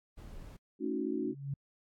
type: noise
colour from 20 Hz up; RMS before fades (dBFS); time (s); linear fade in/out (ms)
brown; -47; 0.17-0.57; 10
type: chord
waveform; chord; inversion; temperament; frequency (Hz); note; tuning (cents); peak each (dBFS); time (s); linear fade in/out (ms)
sine; D# half-diminished seventh; second; equal with one note detuned; 220 / 277.2 / 316 / 370; A3 / C#4 / D#4 / F#4; 0 / 0 / +27 / 0; -39 / -36 / -37 / -37; 0.79-1.35; 50
type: tone with exponential growth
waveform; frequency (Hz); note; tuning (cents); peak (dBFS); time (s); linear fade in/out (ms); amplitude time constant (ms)
sine; 139.3; C#3; +9; -31; 1.08-1.54; 5; 99
effects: AAC 64 kbps